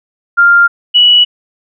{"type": "tone pair in turn", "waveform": "sine", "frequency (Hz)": [1396.9, 2939], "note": ["F6", "F#7"], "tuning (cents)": [0, -12], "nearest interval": "octave + minor second", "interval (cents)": 1288, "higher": "second", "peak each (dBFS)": -3, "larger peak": "neither", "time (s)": [[0.37, 0.68], [0.94, 1.25]], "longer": "neither", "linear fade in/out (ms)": 20, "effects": []}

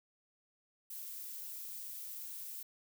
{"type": "noise with amplitude modulation", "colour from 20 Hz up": "violet", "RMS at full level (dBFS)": -44, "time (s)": [0.9, 2.63], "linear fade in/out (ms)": 5, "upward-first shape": "sine", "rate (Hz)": 196, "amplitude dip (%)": 30, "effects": []}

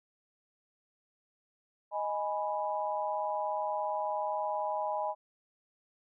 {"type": "chord", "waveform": "sine", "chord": "G# minor", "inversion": "second", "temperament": "equal", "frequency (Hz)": [622.3, 830.6, 987.8], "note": ["D#5", "G#5", "B5"], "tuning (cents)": [0, 0, 0], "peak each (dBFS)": [-35, -34, -36], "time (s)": [1.91, 5.15], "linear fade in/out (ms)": 50, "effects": []}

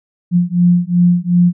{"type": "beating tone pair", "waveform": "sine", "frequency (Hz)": [174.61, 177.31], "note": ["F3", "F3"], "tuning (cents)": [0, 27], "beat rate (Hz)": 2.7, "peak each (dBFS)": -12, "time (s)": [0.31, 1.53], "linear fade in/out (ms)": 50, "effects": []}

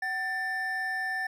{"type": "tone pair together", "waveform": "triangle", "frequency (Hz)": [755.4, 1778], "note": ["F#5", "A6"], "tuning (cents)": [36, 18], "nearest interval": "octave + minor third", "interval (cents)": 1482, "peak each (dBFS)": [-34, -28], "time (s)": [0.02, 1.27], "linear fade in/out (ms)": 5, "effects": []}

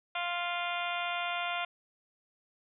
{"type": "harmonic tone", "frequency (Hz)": 349.2, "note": "F4", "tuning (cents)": 0, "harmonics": [2, 3, 4, 5, 6, 7, 8, 9, 10], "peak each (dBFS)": [-36, -40, -38, -51, -41, -40, -42, -45, -43], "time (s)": [0.15, 1.65], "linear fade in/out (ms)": 5, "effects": []}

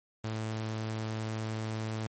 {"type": "tone", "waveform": "sawtooth", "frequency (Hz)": 110, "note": "A2", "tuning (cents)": 0, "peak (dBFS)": -29, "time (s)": [0.24, 2.07], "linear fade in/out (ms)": 5, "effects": ["MP3 32 kbps"]}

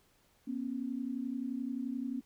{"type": "tone pair together", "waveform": "sine", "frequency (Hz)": [240.4, 271.9], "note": ["B3", "C#4"], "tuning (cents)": [-46, -33], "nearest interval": "major second", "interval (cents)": 213, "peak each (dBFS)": [-37, -37], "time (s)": [0.47, 2.21], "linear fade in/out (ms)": 10, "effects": ["pink hiss -69 dBFS RMS until 2.25 s"]}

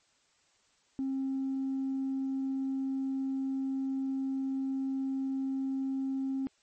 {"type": "tone with tanh clipping", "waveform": "triangle", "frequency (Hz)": 267.9, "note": "C4", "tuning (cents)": 41, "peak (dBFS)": -30, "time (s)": [0.99, 6.47], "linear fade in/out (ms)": 0, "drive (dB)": 5, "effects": ["white hiss -69 dBFS RMS until 6.62 s", "MP3 32 kbps"]}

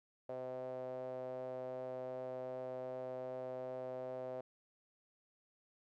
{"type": "tone with band-pass filter", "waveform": "sawtooth", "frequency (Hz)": 128.2, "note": "C3", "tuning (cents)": -35, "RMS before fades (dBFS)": -44, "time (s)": [0.29, 4.41], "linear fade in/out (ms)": 5, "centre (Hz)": 580, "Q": 8.5, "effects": []}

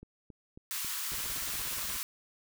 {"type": "click train", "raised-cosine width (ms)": 3, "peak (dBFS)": -35, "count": 5, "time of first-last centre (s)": [0.03, 1.12], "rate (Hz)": 3.67}
{"type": "high-pass noise", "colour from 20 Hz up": "white", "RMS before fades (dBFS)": -36, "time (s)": [0.71, 2.03], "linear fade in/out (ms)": 0, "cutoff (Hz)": 920, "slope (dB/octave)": 96}
{"type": "noise with tremolo", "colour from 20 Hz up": "pink", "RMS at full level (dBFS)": -46, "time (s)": [1.12, 1.97], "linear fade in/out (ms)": 5, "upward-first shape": "square", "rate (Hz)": 17, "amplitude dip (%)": 60}
{"effects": []}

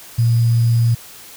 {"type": "tone with sample-and-hold", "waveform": "sine", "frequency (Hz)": 116.54, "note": "A#2", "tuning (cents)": 0, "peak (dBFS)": -11, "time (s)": [0.18, 0.95], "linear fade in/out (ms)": 10, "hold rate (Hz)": 4900, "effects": ["white hiss -39 dBFS RMS until 1.36 s"]}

